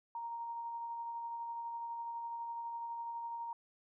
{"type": "tone with tremolo", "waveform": "sine", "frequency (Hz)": 932.3, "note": "A#5", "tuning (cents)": 0, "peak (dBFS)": -38, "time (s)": [0.15, 3.53], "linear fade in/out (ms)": 2, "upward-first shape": "sine", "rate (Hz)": 12, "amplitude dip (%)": 25, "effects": []}